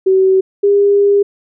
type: tone pair in turn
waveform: sine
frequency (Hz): 379.9 / 403.6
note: F#4 / G#4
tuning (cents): +46 / -49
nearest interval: minor second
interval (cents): 105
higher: second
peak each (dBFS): -7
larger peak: neither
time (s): 0.06-0.41 / 0.63-1.23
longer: second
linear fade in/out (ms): 10
effects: none

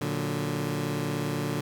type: chord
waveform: 20% pulse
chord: Bb augmented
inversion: none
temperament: equal with one note detuned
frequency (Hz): 116.54 / 146.83 / 183.08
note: Bb2 / D3 / F#3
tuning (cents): 0 / 0 / -18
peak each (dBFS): -29 / -25 / -30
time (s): 0.01-1.61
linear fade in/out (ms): 5
effects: none

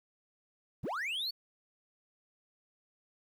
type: linear sweep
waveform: triangle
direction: up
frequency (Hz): 46.25 to 4531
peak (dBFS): -32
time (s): 0.83-1.31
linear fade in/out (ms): 10
effects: 11-bit

